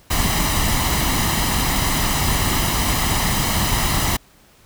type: noise with comb filter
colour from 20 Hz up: pink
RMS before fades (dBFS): -19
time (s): 0.1-4.17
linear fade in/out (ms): 10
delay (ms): 1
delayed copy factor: +0.55
effects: pink hiss -52 dBFS RMS until 4.65 s